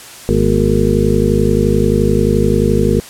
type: harmonic tone with a mistuned harmonic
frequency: 51.5 Hz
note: G#1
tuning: 14 cents flat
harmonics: 1 / 2 / 3 / 4 / 5 / 7 / 8 / 9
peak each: -18 / -18 / -18 / -18 / -18 / -18 / -18 / -18 dBFS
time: 0.29-3 s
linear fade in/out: 0 ms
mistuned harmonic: 5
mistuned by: -120 cents
effects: white hiss -34 dBFS RMS until 3.09 s + low-pass 11000 Hz 12 dB/octave